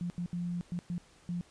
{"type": "tone bursts at uneven times", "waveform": "sine", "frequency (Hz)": 174.61, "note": "F3", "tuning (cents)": 0, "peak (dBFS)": -32, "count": 6, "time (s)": [[0.01, 0.1], [0.18, 0.26], [0.33, 0.61], [0.72, 0.79], [0.9, 0.98], [1.29, 1.41]], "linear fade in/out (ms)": 0, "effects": ["pink hiss -61 dBFS RMS until 1.5 s", "resampled to 22050 Hz"]}